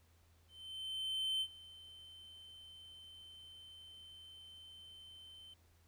triangle tone with ADSR envelope, 3085 Hz, G7, 28 cents flat, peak -32 dBFS, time 0.48-5.54 s, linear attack 930 ms, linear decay 63 ms, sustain -20 dB, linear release 6 ms, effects added 83 Hz sine -67 dBFS peak until 5.87 s + pink hiss -73 dBFS RMS until 5.87 s

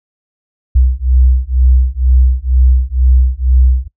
sine beating tone pair, 62.5 / 64.6 Hz, B1 / C2, +21 / -21 cents, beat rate 2.1 Hz, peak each -10 dBFS, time 0.75-3.88 s, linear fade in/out 10 ms, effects noise-tail reverb RT60 0.1 s tail -22 dB re dry

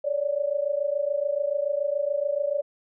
sine tone pair together, 561 / 588 Hz, C#5 / D5, +21 / +2 cents, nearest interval minor second, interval 81 cents, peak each -26 dBFS, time 0.04-2.62 s, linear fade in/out 10 ms, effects none

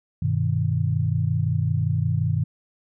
sine chord, G augmented, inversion none, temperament equal, 98 / 123.47 / 155.56 Hz, G2 / B2 / D#3, 0 / 0 / 0 cents, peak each -24 dBFS, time 0.22-2.44 s, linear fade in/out 5 ms, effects none

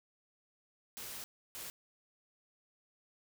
white noise bursts at uneven times, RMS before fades -45 dBFS, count 2, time 0.97-1.24 / 1.55-1.7 s, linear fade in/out 0 ms, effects none

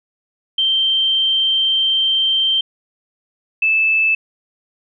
sine tone pair in turn, 3136 / 2626 Hz, G7 / E7, 0 / -7 cents, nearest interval minor third, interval 307 cents, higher first, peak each -13 / -12 dBFS, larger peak second, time 0.58-2.61 / 3.62-4.15 s, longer first, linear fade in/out 5 ms, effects none

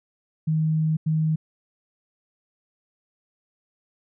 sine tone bursts at uneven times, 157.3 Hz, D#3, 19 cents sharp, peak -19 dBFS, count 2, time 0.47-0.97 / 1.06-1.36 s, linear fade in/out 10 ms, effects none

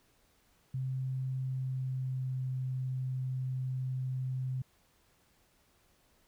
sine tone with pitch glide, 130.81 to 129.46 Hz, C3 to C3, 0 to -18 cents, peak -32 dBFS, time 0.74-4.62 s, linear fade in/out 5 ms, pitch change -18 cents, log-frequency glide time 1.44-2.47 s, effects pink hiss -69 dBFS RMS until 6.27 s

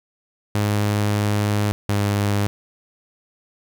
sawtooth tone pair in turn, 103.83 / 101.93 Hz, G#2 / G#2, 0 / -32 cents, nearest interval unison, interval 32 cents, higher first, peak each -14 dBFS, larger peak neither, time 0.55-1.72 / 1.89-2.47 s, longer first, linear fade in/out 0 ms, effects 9-bit

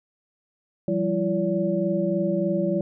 sine tone cluster, 172.1 / 195.4 / 338.9 / 572 Hz, F3 / G3 / E4 / D5, -25 / -5 / +48 / -46 cents, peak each -28 / -26 / -26 / -26 dBFS, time 0.88-2.81 s, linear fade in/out 2 ms, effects none

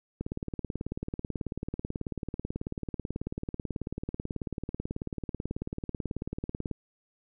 click train, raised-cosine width 3 ms, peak -20 dBFS, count 120, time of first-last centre 0.21-6.713 s, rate 18.3 Hz, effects none

